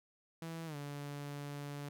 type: tone with pitch glide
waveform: sawtooth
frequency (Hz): 164.3 to 143.86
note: E3 to D3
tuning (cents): -5 to -35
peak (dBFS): -38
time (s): 0.42-1.89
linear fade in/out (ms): 2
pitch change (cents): -230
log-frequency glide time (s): 0.66-0.76
effects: none